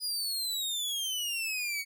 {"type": "exponential sweep", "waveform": "sawtooth", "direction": "down", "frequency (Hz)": [4978, 2217], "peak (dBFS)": -28, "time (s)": [0, 1.85], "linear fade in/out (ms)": 50, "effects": []}